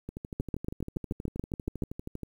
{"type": "two click trains", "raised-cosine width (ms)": 3, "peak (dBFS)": [-24, -17], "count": [28, 11], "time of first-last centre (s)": [[0.09, 2.233], [0.4, 1.822]], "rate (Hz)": [12.6, 7.03], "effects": ["9-bit"]}